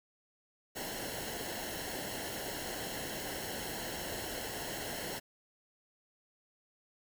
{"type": "noise with comb filter", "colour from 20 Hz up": "pink", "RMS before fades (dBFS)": -40, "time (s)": [0.75, 5.2], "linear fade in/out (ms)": 20, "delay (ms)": 0.83, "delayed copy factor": -0.7, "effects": []}